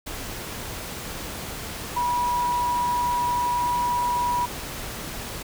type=tone in noise; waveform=sine; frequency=972 Hz; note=B5; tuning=28 cents flat; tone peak=-21 dBFS; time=1.96-4.46 s; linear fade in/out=10 ms; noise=pink; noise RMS=-34 dBFS; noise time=0.06-5.43 s; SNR=+10 dB; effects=none